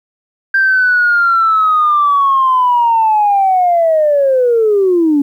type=linear sweep; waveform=sine; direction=down; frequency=1585 to 277.2 Hz; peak=-7 dBFS; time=0.54-5.22 s; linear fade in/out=5 ms; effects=tanh soft clip ceiling -3 dBFS + 8-bit